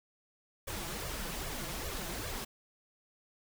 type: noise with flanger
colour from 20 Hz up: pink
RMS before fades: -39 dBFS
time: 0.67-2.45 s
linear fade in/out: 10 ms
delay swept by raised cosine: 1.7 to 6 ms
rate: 2.5 Hz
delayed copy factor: +0.85
effects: none